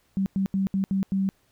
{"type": "tone bursts at uneven times", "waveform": "sine", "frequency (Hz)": 193.3, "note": "G3", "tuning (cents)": -24, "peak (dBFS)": -21, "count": 6, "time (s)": [[0.17, 0.26], [0.36, 0.46], [0.54, 0.67], [0.74, 0.84], [0.91, 1.03], [1.12, 1.29]], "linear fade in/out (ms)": 0, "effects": ["pink hiss -66 dBFS RMS until 1.51 s"]}